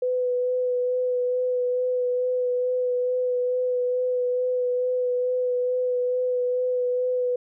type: tone with vibrato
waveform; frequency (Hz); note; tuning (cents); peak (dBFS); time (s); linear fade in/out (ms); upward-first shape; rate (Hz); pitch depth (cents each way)
sine; 499; B4; +18; -21; 0.02-7.36; 5; sine; 2.3; 16
effects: none